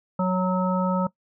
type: harmonic tone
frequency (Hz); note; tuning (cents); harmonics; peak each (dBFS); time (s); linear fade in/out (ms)
184.5; F#3; -5; 1 / 3 / 5 / 7; -22 / -27 / -29 / -30; 0.19-1.07; 5
effects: noise-tail reverb RT60 0.1 s tail -20 dB re dry